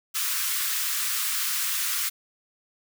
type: high-pass noise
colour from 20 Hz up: white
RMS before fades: -27 dBFS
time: 0.14-2.1 s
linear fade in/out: 20 ms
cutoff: 1100 Hz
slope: 48 dB/octave
effects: none